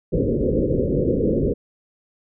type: low-pass noise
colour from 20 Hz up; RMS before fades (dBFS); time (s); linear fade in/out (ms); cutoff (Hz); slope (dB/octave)
white; -20; 0.12-1.54; 20; 540; 96
effects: none